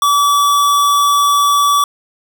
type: tone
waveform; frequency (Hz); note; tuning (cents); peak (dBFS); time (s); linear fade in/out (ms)
square; 1149; D6; -38; -10; 0.02-1.84; 2
effects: none